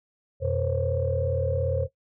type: tone cluster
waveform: sine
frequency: 88.4 / 124.9 / 461.2 / 501 / 538 Hz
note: F2 / B2 / A#4 / B4 / C5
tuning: +22 / +20 / -19 / +25 / +48 cents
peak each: -27 / -31 / -35 / -31 / -26 dBFS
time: 0.4-1.88 s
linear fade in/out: 50 ms
effects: noise-tail reverb RT60 0.1 s tail -17 dB re dry + tanh soft clip ceiling -12 dBFS